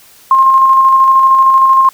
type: tone with tremolo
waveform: sine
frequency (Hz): 1063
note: C6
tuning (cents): +27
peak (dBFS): -3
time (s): 0.31-1.89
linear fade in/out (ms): 2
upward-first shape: square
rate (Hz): 13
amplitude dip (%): 25
effects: white hiss -42 dBFS RMS until 1.93 s